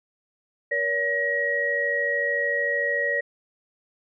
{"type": "tone cluster", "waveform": "sine", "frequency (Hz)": [474.6, 568, 1899], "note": ["A#4", "C#5", "A#6"], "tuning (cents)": [31, 42, 32], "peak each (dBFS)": [-31, -28, -23], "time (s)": [0.71, 3.21], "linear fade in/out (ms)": 10, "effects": []}